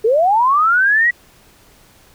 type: linear sweep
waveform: sine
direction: up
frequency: 415.3 to 1958 Hz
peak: -10 dBFS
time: 0.04-1.11 s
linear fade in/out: 10 ms
effects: pink hiss -49 dBFS RMS until 2.14 s